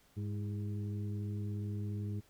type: harmonic tone with a mistuned harmonic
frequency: 102.7 Hz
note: G#2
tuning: 19 cents flat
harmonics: 1 / 2 / 3 / 4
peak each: -36 / -43 / -49 / -52 dBFS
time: 0.16-2.21 s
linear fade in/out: 20 ms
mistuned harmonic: 3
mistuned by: +63 cents
effects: pink hiss -67 dBFS RMS until 2.29 s